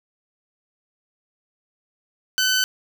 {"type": "tone", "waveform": "15% pulse", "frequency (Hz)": 1515, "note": "F#6", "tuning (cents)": 40, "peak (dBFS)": -11, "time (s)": [2.38, 2.64], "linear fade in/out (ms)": 0, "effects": []}